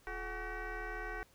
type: tone with frequency modulation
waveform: sine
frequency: 739 Hz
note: F#5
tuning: 2 cents flat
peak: -37 dBFS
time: 0.07-1.23 s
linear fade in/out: 0 ms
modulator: 389 Hz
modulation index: 3.2
effects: tanh soft clip ceiling -35 dBFS + pink hiss -66 dBFS RMS until 1.34 s